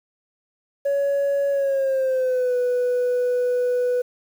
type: tone with pitch glide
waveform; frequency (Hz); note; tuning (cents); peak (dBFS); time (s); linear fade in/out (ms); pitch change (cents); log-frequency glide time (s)
sine; 561 to 494.1; C#5 to B4; +21 to +1; -16; 0.85-4.02; 10; -220; 1.5-2.56
effects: tanh soft clip ceiling -17 dBFS + 8-bit